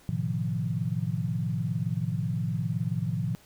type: chord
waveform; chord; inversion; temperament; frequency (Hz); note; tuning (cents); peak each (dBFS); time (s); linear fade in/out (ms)
sine; F dominant seventh; first; equal with one note detuned; 110 / 127.97 / 155.56 / 174.61; A2 / C3 / Eb3 / F3; 0 / -38 / 0 / 0; -32; 0.09-3.35; 0
effects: pink hiss -57 dBFS RMS until 3.45 s